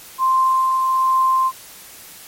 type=tone with tremolo; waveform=sine; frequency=1046.5 Hz; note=C6; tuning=in tune; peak=-12 dBFS; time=0.18-1.52 s; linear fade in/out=50 ms; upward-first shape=triangle; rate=1.2 Hz; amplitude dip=30%; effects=white hiss -40 dBFS RMS until 2.27 s + MP3 64 kbps